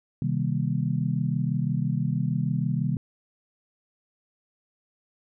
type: chord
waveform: sine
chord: C minor seventh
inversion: none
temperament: just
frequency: 130.81 / 156.98 / 196.22 / 235.5 Hz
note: C3 / Eb3 / G3 / Bb3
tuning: 0 / +16 / +2 / +18 cents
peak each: -27 / -27 / -30 / -33 dBFS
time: 0.22-2.97 s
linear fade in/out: 2 ms
effects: none